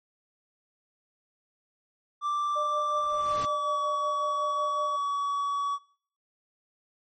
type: tone with pitch glide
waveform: triangle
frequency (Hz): 1174.7 to 1133.4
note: D6 to C#6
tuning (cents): 0 to +38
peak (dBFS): -24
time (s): 2.21-5.79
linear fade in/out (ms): 50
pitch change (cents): -62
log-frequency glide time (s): 3.09-3.85
type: tone with tremolo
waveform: sine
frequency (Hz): 600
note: D5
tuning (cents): +37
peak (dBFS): -30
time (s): 2.55-4.97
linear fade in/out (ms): 20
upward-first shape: sine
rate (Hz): 5.4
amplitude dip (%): 60
type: noise with exponential growth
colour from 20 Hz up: pink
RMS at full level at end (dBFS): -36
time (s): 2.76-3.45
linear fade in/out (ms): 0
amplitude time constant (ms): 150
effects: noise-tail reverb RT60 0.5 s tail -20 dB re dry + MP3 32 kbps